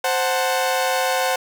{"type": "chord", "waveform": "sawtooth", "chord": "F# diminished", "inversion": "second", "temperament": "equal with one note detuned", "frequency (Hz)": [523.3, 740, 886.6], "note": ["C5", "F#5", "A5"], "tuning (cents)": [0, 0, 13], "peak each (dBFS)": [-18, -18, -23], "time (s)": [0.04, 1.36], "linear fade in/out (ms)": 5, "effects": []}